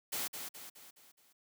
white noise with echo, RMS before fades -37 dBFS, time 0.12-0.28 s, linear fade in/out 10 ms, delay 210 ms, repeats 5, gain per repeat -6 dB, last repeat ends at 1.33 s, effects high-pass 150 Hz 12 dB/octave

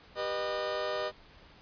sawtooth chord, G augmented, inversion none, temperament just, 392 / 490 / 612.5 Hz, G4 / B4 / D#5, 0 / -14 / -27 cents, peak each -35 / -33 / -29 dBFS, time 0.15-1.12 s, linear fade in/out 50 ms, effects pink hiss -56 dBFS RMS until 1.61 s + resampled to 11025 Hz

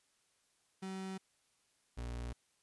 35% pulse tone pair in turn, 190.2 / 60.1 Hz, F#3 / B1, +48 / -46 cents, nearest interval octave + minor sixth, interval 1994 cents, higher first, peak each -39 / -38 dBFS, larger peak second, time 0.82-1.18 / 1.97-2.33 s, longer neither, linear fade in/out 10 ms, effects white hiss -75 dBFS RMS until 2.62 s + resampled to 24000 Hz

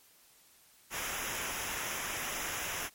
pink noise with comb filter, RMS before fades -37 dBFS, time 0.9-2.9 s, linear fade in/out 50 ms, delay 0.23 ms, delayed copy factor -0.75, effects white hiss -62 dBFS RMS until 2.94 s + MP3 64 kbps

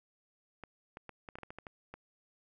clicks, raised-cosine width 0.5 ms, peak -30 dBFS, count 11, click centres 0.637 / 0.971 / 1.093 / 1.288 / 1.355 / 1.386 / 1.433 / 1.505 / 1.586 / 1.668 / 1.94 s, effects none

